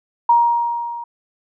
sine tone with level ramp, 943 Hz, A#5, 20 cents sharp, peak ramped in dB -8 to -27 dBFS, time 0.29-1.04 s, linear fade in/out 5 ms, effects none

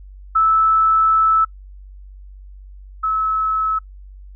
sine tone pair in turn, 1311 / 1297.4 Hz, E6 / E6, -10 / -28 cents, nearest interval unison, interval 18 cents, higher first, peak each -11 / -16 dBFS, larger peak first, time 0.35-1.45 / 3.03-3.79 s, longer first, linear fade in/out 10 ms, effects noise-tail reverb RT60 0.1 s tail -25 dB re dry + added 48 Hz sine -36 dBFS peak until 4.35 s

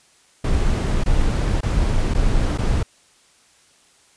brown noise with dropouts, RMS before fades -18 dBFS, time 0.44-2.83 s, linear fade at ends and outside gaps 5 ms, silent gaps 1.038-1.059 / 1.608-1.63 / 2.138-2.147 / 2.577-2.584 s, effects white hiss -55 dBFS RMS until 4.16 s + resampled to 22050 Hz

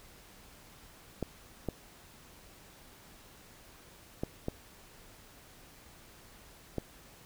clicks, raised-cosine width 2 ms, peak -19 dBFS, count 5, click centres 1.227 / 1.687 / 4.235 / 4.484 / 6.783 s, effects pink hiss -56 dBFS RMS until 7.25 s

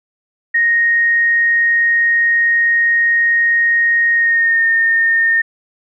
sine tone with pitch glide, 1864.7 to 1829.5 Hz, A#6 to A#6, 0 to -33 cents, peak -10 dBFS, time 0.54-5.42 s, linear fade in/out 10 ms, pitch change -33 cents, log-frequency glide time 4.13-4.66 s, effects none

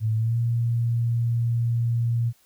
sine tone with pitch glide, 110.2 to 117.43 Hz, A2 to A#2, +3 to +13 cents, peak -20 dBFS, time 0-2.33 s, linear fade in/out 50 ms, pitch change +110 cents, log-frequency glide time 0.16-0.37 s, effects white hiss -61 dBFS RMS until 2.45 s

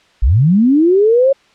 sine linear sweep, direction up, 43.65 to 556 Hz, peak -7 dBFS, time 0.22-1.33 s, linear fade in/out 10 ms, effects white hiss -51 dBFS RMS until 1.54 s + low-pass 4000 Hz 12 dB/octave

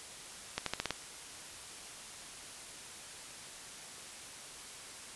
accelerating click train, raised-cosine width 0.2 ms, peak -15 dBFS, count 6, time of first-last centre 0.58-0.907 s, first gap 83 ms, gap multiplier 0.88, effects white hiss -48 dBFS RMS until 5.15 s + resampled to 24000 Hz

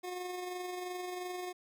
25% pulse tone with amplitude modulation, 361.3 Hz, F#4, 41 cents flat, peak -33 dBFS, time 0.03-1.53 s, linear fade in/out 20 ms, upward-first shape sine, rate 22.9 Hz, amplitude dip 35%, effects none

